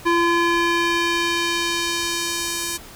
square tone with band-pass filter sweep, 341.2 Hz, F4, 40 cents flat, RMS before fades -21 dBFS, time 0.05-2.78 s, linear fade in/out 20 ms, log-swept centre 1200 to 8700 Hz, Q 0.77, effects pink hiss -41 dBFS RMS until 2.95 s

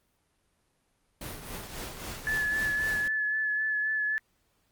pink noise with tremolo, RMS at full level -37 dBFS, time 1.21-3.08 s, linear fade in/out 2 ms, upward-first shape triangle, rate 3.7 Hz, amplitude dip 60%
sine tone with vibrato, 1724 Hz, A6, 36 cents flat, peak -26 dBFS, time 2.27-4.18 s, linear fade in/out 0 ms, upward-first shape sine, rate 3.8 Hz, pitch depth 20 cents each way
effects pink hiss -72 dBFS RMS until 4.71 s + Opus 32 kbps

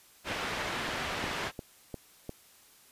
white low-pass noise, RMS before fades -35 dBFS, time 0.24-1.52 s, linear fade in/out 50 ms, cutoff 2400 Hz, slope 12 dB/octave
click train, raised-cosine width 2 ms, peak -24 dBFS, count 5, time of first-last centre 0.89-2.294 s, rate 2.85 Hz
effects white hiss -59 dBFS RMS until 2.91 s + resampled to 32000 Hz

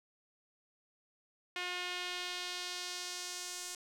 sawtooth tone with band-pass filter sweep, 358.6 Hz, F4, 46 cents sharp, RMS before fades -41 dBFS, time 1.56-3.75 s, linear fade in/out 2 ms, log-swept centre 2600 to 7300 Hz, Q 1.4, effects 11-bit

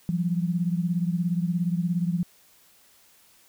sine beating tone pair, 170.5 / 187.5 Hz, F3 / F#3, -41 / +23 cents, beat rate 17 Hz, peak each -24 / -28 dBFS, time 0.09-2.23 s, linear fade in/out 0 ms, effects white hiss -58 dBFS RMS until 3.48 s

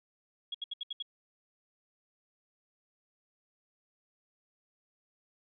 sine tone bursts, 3322 Hz, G#7, in tune, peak -34 dBFS, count 6, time 0.52-1.025 s, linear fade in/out 5 ms, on 25 ms, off 71 ms, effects none

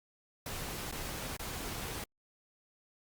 pink noise with dropouts, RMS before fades -40 dBFS, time 0.46-2.04 s, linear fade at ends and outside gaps 2 ms, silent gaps 0.913-0.924 / 1.367-1.395 s, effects Opus 48 kbps

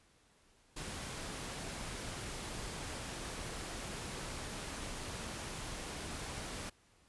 pink noise, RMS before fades -43 dBFS, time 0.76-6.7 s, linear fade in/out 10 ms, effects pink hiss -68 dBFS RMS until 7.08 s + resampled to 24000 Hz

